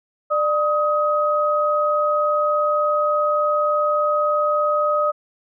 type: tone pair together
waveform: sine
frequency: 596.1 / 1261 Hz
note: D5 / D#6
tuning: +26 / +23 cents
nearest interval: octave + minor second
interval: 1297 cents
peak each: -19 dBFS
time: 0.3-5.12 s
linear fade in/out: 20 ms
effects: none